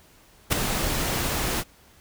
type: noise with ADSR envelope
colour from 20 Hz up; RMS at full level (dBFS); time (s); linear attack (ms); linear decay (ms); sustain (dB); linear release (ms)
pink; -17; 0.5-1.64; 27; 4; -9; 46
effects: pink hiss -55 dBFS RMS until 2 s